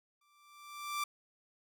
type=tone with exponential growth; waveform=sawtooth; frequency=1174.7 Hz; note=D6; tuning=in tune; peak=-28 dBFS; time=0.21-1.04 s; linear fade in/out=5 ms; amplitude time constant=180 ms; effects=none